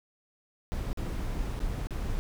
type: noise with dropouts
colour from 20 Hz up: brown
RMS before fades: -32 dBFS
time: 0.72-2.19 s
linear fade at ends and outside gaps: 0 ms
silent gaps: 0.93-0.973 / 1.592-1.602 / 1.871-1.907 s
effects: none